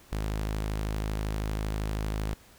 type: tone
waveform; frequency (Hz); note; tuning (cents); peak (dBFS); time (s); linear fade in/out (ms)
sawtooth; 52.7; G#1; +26; -25; 0.12-2.34; 0
effects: pink hiss -56 dBFS RMS until 2.58 s